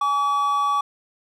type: tone pair together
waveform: triangle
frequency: 830.6 / 1142 Hz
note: G#5 / D6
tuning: 0 / -49 cents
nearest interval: tritone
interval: 551 cents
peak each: -25 / -17 dBFS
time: 0.01-0.81 s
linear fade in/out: 5 ms
effects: none